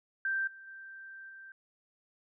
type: tone with level steps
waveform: sine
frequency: 1568 Hz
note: G6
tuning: in tune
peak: -29 / -48 / -45 / -47 dBFS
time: 0.25-1.52 s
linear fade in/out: 2 ms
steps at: 0.47 / 0.67 / 1.29 s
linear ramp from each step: 5 ms
effects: none